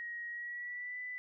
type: tone with pitch glide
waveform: sine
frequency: 1890 to 1990.9 Hz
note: A#6 to B6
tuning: +23 to +13 cents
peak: -39 dBFS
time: 0-1.18 s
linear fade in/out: 0 ms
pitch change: +90 cents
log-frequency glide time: 0.28-0.99 s
effects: none